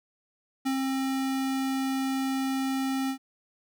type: tone with ADSR envelope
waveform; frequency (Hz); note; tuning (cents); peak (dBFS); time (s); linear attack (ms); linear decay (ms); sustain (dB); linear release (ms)
square; 266.7; C4; +33; -25; 0.65-3.18; 17; 87; -2; 86
effects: none